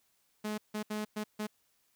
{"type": "tone bursts at uneven times", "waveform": "sawtooth", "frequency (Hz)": 212.4, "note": "G#3", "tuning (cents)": 39, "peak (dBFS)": -30, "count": 5, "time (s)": [[0.44, 0.58], [0.74, 0.83], [0.9, 1.05], [1.16, 1.24], [1.39, 1.47]], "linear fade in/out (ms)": 10, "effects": ["white hiss -73 dBFS RMS until 1.95 s"]}